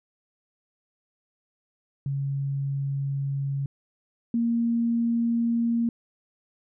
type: tone pair in turn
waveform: sine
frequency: 138.59 / 233.1 Hz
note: C#3 / A#3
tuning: 0 / 0 cents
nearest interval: major sixth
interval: 900 cents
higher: second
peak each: -25 / -21 dBFS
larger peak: second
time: 2.06-3.66 / 4.34-5.89 s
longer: first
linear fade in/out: 2 ms
effects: none